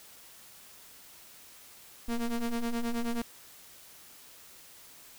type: ring-modulated tone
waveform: square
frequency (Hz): 116.3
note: A#2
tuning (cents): -4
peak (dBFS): -27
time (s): 2.08-3.22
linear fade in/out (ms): 5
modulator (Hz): 121
effects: white hiss -53 dBFS RMS until 5.18 s